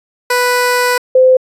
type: tone pair in turn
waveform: 15% pulse / sine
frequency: 493.9 / 515 Hz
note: B4 / C5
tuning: 0 / -28 cents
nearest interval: minor second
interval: 72 cents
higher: second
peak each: -4 dBFS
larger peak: neither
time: 0.3-0.98 / 1.15-1.37 s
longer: first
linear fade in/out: 5 ms
effects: resampled to 32000 Hz